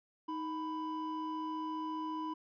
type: tone pair together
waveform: triangle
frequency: 313.1 / 994 Hz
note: D#4 / B5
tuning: +11 / +11 cents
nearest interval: octave + minor sixth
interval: 2000 cents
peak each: -37 / -37 dBFS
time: 0.28-2.34 s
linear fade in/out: 10 ms
effects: resampled to 11025 Hz